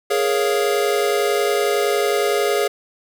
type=chord; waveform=square; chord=Bb minor seventh; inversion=third; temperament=equal; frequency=415.3 / 466.2 / 554.4 / 698.5 Hz; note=Ab4 / Bb4 / Db5 / F5; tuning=0 / 0 / 0 / 0 cents; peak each=-20 / -25 / -24 / -26 dBFS; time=0.1-2.68 s; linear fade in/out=10 ms; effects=none